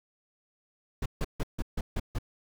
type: noise bursts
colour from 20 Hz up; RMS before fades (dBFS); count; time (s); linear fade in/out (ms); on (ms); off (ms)
brown; -29; 7; 1.02-2.186; 5; 38; 150
effects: none